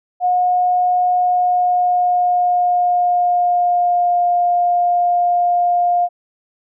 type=tone with pitch glide; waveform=sine; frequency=722 to 705.5 Hz; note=F#5 to F5; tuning=-43 to +17 cents; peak=-12 dBFS; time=0.2-6.09 s; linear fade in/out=50 ms; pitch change=-40 cents; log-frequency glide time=1.14-4.24 s; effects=none